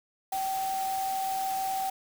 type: tone in noise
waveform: sine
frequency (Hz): 769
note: G5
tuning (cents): -33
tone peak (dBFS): -28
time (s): 0.32-1.9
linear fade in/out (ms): 5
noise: white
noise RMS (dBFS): -40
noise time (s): 0.32-1.9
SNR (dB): +9
effects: none